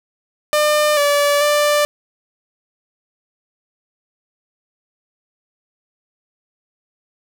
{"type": "tone with pitch steps", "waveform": "sawtooth", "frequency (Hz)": [600, 577, 590], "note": ["D5", "D5", "D5"], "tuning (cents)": [37, -31, 8], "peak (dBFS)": -9, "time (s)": [0.53, 1.85], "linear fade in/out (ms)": 0, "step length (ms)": 440, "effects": []}